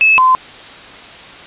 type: tone pair in turn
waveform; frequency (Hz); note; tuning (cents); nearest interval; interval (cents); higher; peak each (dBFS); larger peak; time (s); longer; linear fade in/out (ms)
sine; 2602 / 1029.8; E7 / C6; -23 / -28; octave + major third; 1605; first; -6; neither; 0.01-0.18 / 0.18-0.35; neither; 0
effects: white hiss -34 dBFS RMS until 1.46 s + resampled to 8000 Hz